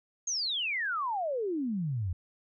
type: exponential sweep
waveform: sine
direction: down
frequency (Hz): 6620 to 82.8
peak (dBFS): -29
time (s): 0.27-2.13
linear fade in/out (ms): 5
effects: none